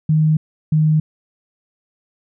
sine tone pair in turn, 155.56 / 155.01 Hz, D#3 / D#3, 0 / -6 cents, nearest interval unison, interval 6 cents, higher first, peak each -11 dBFS, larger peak neither, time 0.09-0.37 / 0.72-1 s, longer neither, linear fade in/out 5 ms, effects none

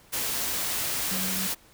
sine tone in noise, 189.2 Hz, F#3, 39 cents sharp, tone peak -33 dBFS, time 1.1-1.48 s, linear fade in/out 20 ms, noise white, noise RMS -29 dBFS, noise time 0.12-1.55 s, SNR -7 dB, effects pink hiss -56 dBFS RMS until 1.73 s

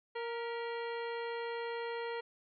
harmonic tone with a mistuned harmonic, 466.2 Hz, A#4, in tune, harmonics 1 / 2 / 3 / 4 / 5 / 6 / 7 / 9, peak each -38 / -43 / -49 / -47 / -52 / -54 / -55 / -57 dBFS, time 0.15-2.21 s, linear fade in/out 10 ms, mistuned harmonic 4, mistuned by +59 cents, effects none

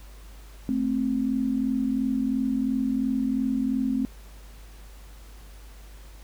sine tone pair together, 220.5 / 263.4 Hz, A3 / C4, +4 / +12 cents, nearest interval minor third, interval 308 cents, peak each -27 / -24 dBFS, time 0.69-4.05 s, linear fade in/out 0 ms, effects added 50 Hz sine -43 dBFS peak until 6.23 s + pink hiss -53 dBFS RMS until 6.23 s

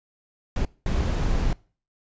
brown noise bursts at uneven times, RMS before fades -23 dBFS, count 2, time 0.56-0.65 / 0.86-1.53 s, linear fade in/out 2 ms, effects noise-tail reverb RT60 0.4 s tail -23 dB re dry + resampled to 16000 Hz

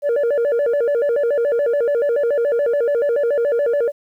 sine tone with vibrato, 520 Hz, C5, 11 cents flat, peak -12 dBFS, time 0.02-3.92 s, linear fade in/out 50 ms, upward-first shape square, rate 7 Hz, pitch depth 180 cents each way, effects tanh soft clip ceiling -14 dBFS + 9-bit

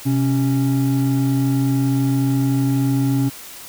triangle tone pair together, 129.6 / 275.6 Hz, C3 / C#4, -16 / -10 cents, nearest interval octave + minor second, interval 1306 cents, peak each -16 dBFS, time 0.05-3.3 s, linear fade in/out 20 ms, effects white hiss -37 dBFS RMS until 3.68 s

